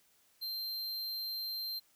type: tone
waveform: square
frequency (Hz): 4150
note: C8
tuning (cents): -15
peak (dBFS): -37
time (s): 0.41-1.8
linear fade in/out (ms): 20
effects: white hiss -69 dBFS RMS until 1.95 s